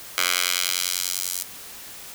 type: tone with high-pass filter sweep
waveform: 10% pulse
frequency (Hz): 90.2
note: F#2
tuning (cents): -44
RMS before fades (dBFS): -25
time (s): 0.18-1.43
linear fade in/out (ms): 0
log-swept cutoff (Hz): 1800 to 7700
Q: 0.83
effects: white hiss -40 dBFS RMS until 2.14 s